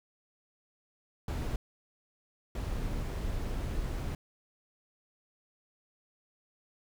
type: noise bursts at uneven times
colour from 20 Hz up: brown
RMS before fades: -34 dBFS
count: 2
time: 1.28-1.56 / 2.55-4.15 s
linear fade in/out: 2 ms
effects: none